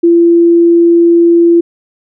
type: tone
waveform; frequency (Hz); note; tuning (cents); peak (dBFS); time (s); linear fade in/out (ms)
sine; 340; F4; -46; -3; 0.03-1.61; 10
effects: none